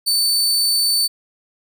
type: tone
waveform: sawtooth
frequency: 4528 Hz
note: C#8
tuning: 36 cents sharp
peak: -12 dBFS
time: 0.06-1.08 s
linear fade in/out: 20 ms
effects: none